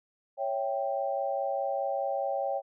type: chord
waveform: sine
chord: C# diminished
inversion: none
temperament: equal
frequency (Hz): 554.4 / 659.3 / 784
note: C#5 / E5 / G5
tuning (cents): 0 / 0 / 0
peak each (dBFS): -31 / -35 / -32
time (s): 0.37-2.62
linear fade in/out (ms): 50
effects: none